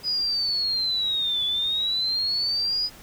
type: linear two-way sweep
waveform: sine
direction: down then up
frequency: 4978 to 3438 to 4978 Hz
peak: -22 dBFS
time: 0.03-2.9 s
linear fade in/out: 50 ms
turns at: 1.45 s
effects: pink hiss -47 dBFS RMS until 3.02 s